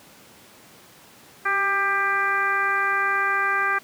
harmonic tone with a mistuned harmonic, 396.4 Hz, G4, 19 cents sharp, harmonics 1 / 2 / 3 / 4 / 5 / 6, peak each -34 / -31 / -24 / -23 / -28 / -32 dBFS, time 1.45-3.79 s, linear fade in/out 10 ms, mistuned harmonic 1, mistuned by -32 cents, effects pink hiss -49 dBFS RMS until 3.83 s + high-pass 150 Hz 12 dB/octave

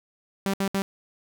sawtooth tone bursts, 195.5 Hz, G3, 4 cents flat, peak -19 dBFS, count 3, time 0.46-0.82 s, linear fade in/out 0 ms, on 76 ms, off 66 ms, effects none

